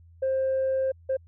sine tone bursts at uneven times, 529 Hz, C5, 19 cents sharp, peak -21 dBFS, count 2, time 0.22-0.92 / 1.09-1.17 s, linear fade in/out 10 ms, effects tanh soft clip ceiling -20 dBFS + added 84 Hz sine -50 dBFS peak until 1.27 s

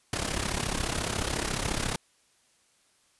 pink noise with amplitude modulation, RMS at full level -27 dBFS, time 0.13-1.96 s, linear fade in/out 2 ms, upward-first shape sine, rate 34.2 Hz, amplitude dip 75%, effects white hiss -66 dBFS RMS until 3.19 s + resampled to 24000 Hz

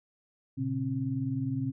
sine tone cluster, 117.5 / 137.3 / 267.1 Hz, A#2 / C#3 / C4, +14 / -16 / +36 cents, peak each -34 / -33 / -32 dBFS, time 0.57-1.72 s, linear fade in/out 20 ms, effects none

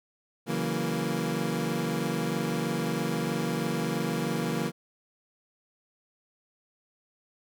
25% pulse chord, F# dominant seventh, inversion second, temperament equal with one note detuned, 138.59 / 164.81 / 187.91 / 233.1 Hz, C#3 / E3 / F#3 / A#3, 0 / 0 / +27 / 0 cents, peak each -32 / -28 / -31 / -28 dBFS, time 0.46-4.72 s, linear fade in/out 50 ms, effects none

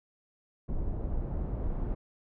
brown noise with low-pass filter sweep, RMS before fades -32 dBFS, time 0.68-1.95 s, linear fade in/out 10 ms, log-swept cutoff 580 to 870 Hz, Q 0.77, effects none

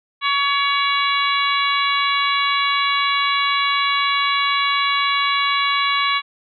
harmonic tone, 563 Hz, C#5, 27 cents sharp, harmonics 2 / 3 / 4 / 5 / 6 / 7, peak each -19 / -27 / -22 / -27 / -26 / -26 dBFS, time 0.21-6.22 s, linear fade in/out 50 ms, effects none

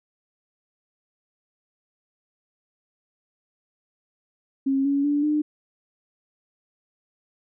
sine tone with pitch steps, 270.9 / 280.5 / 290.3 / 300.6 Hz, C#4 / C#4 / D4 / D4, -40 / +21 / -20 / +40 cents, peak -19 dBFS, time 4.66-5.42 s, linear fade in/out 10 ms, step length 190 ms, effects none

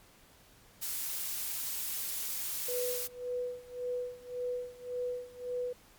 blue noise, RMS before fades -36 dBFS, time 0.81-3.08 s, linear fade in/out 20 ms
sine tone with tremolo, 493.9 Hz, B4, in tune, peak -31 dBFS, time 2.68-5.73 s, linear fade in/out 5 ms, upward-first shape sine, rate 1.8 Hz, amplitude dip 90%
effects pink hiss -60 dBFS RMS until 5.98 s + MP3 96 kbps

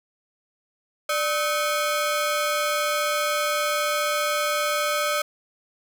sawtooth ring-modulated tone, 935 Hz, A#5, 5 cents sharp, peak -15 dBFS, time 1.09-5.22 s, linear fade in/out 5 ms, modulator 343 Hz, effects none

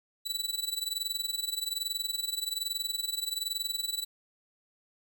sawtooth tone with amplitude modulation, 3951 Hz, B7, in tune, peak -25 dBFS, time 0.25-4.05 s, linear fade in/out 20 ms, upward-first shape sine, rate 21.2 Hz, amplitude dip 85%, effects none

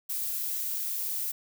violet noise, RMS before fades -32 dBFS, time 0.09-1.32 s, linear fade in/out 10 ms, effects none

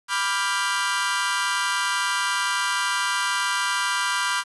sawtooth chord, G dominant seventh, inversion first, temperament equal with one note detuned, 987.8 / 1174.7 / 1396.9 / 1589.9 Hz, B5 / D6 / F6 / G6, 0 / 0 / 0 / +24 cents, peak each -23 / -25 / -24 / -24 dBFS, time 0.08-4.44 s, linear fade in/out 50 ms, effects resampled to 24000 Hz + 8-bit

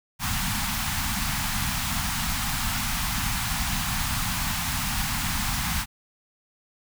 pink band-stop noise, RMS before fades -27 dBFS, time 0.19-5.86 s, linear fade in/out 50 ms, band 250 to 760 Hz, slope 48 dB/octave, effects none

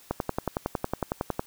click train, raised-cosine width 1 ms, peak -12 dBFS, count 15, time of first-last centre 0.11-1.394 s, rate 10.9 Hz, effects white hiss -54 dBFS RMS until 1.46 s

